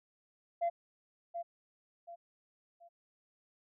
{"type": "tone with echo", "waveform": "sine", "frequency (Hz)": 685, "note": "F5", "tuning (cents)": -34, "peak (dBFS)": -27, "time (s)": [0.61, 0.7], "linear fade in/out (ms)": 20, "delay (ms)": 730, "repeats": 3, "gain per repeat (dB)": -9, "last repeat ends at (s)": 2.89, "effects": ["tanh soft clip ceiling -27 dBFS"]}